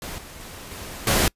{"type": "noise with level steps", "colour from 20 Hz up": "pink", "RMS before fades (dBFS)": [-34, -41, -39, -36, -19], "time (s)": [0.02, 1.28], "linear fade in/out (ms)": 2, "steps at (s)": [0.18, 0.4, 0.71, 1.07], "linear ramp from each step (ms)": 2, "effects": ["noise-tail reverb RT60 0.1 s tail -26 dB re dry", "resampled to 32000 Hz"]}